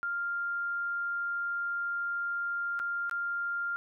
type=tone with dropouts; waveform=sine; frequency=1396.9 Hz; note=F6; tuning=in tune; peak=-30 dBFS; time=0.03-3.76 s; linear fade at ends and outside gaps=0 ms; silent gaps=2.792-2.799 / 3.096-3.112 s; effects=none